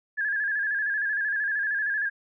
sine tone with vibrato, 1667 Hz, G#6, 6 cents sharp, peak -24 dBFS, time 0.17-2.1 s, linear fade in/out 20 ms, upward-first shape square, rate 13 Hz, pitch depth 53 cents each way, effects none

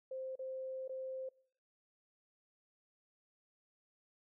sine tone with dropouts, 523.3 Hz, C5, in tune, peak -40 dBFS, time 0.11-1.29 s, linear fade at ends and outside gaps 5 ms, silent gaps 0.356-0.391 / 0.879-0.893 s, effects noise-tail reverb RT60 0.6 s tail -24 dB re dry

